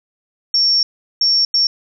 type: tone bursts at uneven times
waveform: sine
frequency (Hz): 5480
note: F8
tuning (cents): -34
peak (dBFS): -11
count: 3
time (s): 0.54-0.83 / 1.21-1.45 / 1.54-1.67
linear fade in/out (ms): 2
effects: none